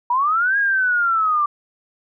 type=linear two-way sweep; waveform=sine; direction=up then down; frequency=942 to 1652 to 1164 Hz; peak=-15 dBFS; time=0.1-1.46 s; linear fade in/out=5 ms; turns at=0.58 s; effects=none